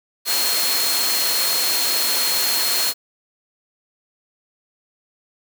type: tone in noise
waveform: sine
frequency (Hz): 4261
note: C8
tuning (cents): +31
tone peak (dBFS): -22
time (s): 0.25-2.94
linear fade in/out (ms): 50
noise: white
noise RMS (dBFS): -21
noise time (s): 0.25-2.94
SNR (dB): -4
effects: high-pass 300 Hz 12 dB/octave